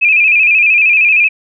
sine tone with vibrato, 2489 Hz, D#7, in tune, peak -6 dBFS, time 0.01-1.29 s, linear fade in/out 20 ms, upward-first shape square, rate 13 Hz, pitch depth 60 cents each way, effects none

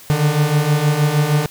45% pulse beating tone pair, 144.6 / 151 Hz, D3 / D3, -27 / +48 cents, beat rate 6.4 Hz, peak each -19 / -15 dBFS, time 0.1-1.46 s, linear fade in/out 0 ms, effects white hiss -41 dBFS RMS until 1.5 s

